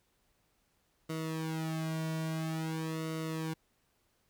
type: tone with flanger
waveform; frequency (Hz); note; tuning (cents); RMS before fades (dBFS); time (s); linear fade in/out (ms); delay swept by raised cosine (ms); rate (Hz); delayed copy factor
sawtooth; 160; D#3; +49; -36; 1.09-3.54; 10; 1.2 to 2.4; 0.49; -1
effects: pink hiss -74 dBFS RMS until 4.29 s